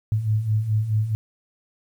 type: beating tone pair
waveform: sine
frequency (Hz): 104.8 / 109.5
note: G#2 / A2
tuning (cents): +16 / -8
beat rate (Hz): 4.7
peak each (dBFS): -26 / -20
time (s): 0.12-1.15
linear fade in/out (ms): 0
effects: 9-bit